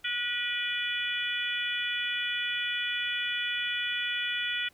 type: harmonic tone with a mistuned harmonic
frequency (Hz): 484.4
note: B4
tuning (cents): -34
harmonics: 3 / 4 / 5 / 6 / 7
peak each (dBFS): -35 / -35 / -35 / -35 / -35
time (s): 0.04-4.69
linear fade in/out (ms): 10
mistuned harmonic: 6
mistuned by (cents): +41
effects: pink hiss -63 dBFS RMS until 4.73 s